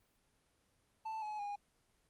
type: tone with pitch steps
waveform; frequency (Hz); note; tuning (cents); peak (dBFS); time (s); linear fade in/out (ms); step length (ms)
triangle; 882 / 849 / 817.3; A5 / G#5 / G#5; +4 / +38 / -28; -37; 1.05-1.56; 10; 170
effects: pink hiss -75 dBFS RMS until 2.09 s + Opus 24 kbps